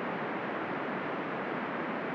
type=band-pass noise; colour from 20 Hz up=pink; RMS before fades=-35 dBFS; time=0-2.14 s; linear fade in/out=0 ms; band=190 to 2100 Hz; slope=24 dB/octave; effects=none